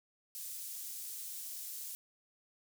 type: high-pass noise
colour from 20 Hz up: pink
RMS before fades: -44 dBFS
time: 0.35-1.95 s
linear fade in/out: 0 ms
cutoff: 8500 Hz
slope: 12 dB/octave
effects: none